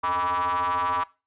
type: ring-modulated tone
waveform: square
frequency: 88.6 Hz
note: F2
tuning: 25 cents sharp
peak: -21 dBFS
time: 0.03-1.04 s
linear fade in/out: 10 ms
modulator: 1070 Hz
effects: noise-tail reverb RT60 0.3 s tail -21 dB re dry + resampled to 8000 Hz